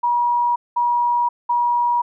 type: tone bursts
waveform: sine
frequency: 960 Hz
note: B5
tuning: 49 cents flat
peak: -15 dBFS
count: 3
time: 0.03-2.02 s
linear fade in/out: 10 ms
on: 530 ms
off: 200 ms
effects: none